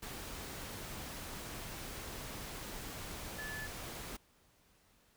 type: tone in noise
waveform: sine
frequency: 1732 Hz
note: A6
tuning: 28 cents flat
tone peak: -42 dBFS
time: 3.38-3.67 s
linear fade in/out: 10 ms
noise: pink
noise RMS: -45 dBFS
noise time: 0.02-4.17 s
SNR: 0 dB
effects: pink hiss -69 dBFS RMS until 5.16 s